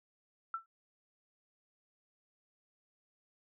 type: tone with exponential decay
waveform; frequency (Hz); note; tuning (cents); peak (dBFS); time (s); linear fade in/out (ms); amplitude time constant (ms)
sine; 1338; E6; +25; -31; 0.54-0.66; 2; 24
effects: none